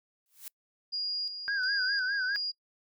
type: noise with exponential growth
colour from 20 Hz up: blue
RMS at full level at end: -39 dBFS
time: 0.26-0.48 s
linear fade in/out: 1 ms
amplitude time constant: 46 ms
type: tone with tremolo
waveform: sine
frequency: 4852 Hz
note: D#8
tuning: 44 cents flat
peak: -30 dBFS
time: 0.92-2.52 s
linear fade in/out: 20 ms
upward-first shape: square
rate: 1.4 Hz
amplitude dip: 55%
type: tone with vibrato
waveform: sine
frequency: 1568 Hz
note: G6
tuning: in tune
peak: -28 dBFS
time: 1.48-2.36 s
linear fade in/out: 0 ms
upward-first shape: sine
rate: 4.9 Hz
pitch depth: 94 cents each way
effects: noise-tail reverb RT60 0.1 s tail -26 dB re dry